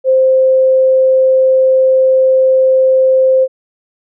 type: tone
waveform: sine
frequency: 523 Hz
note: C5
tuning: 1 cent flat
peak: -6 dBFS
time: 0.04-3.48 s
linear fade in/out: 50 ms
effects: none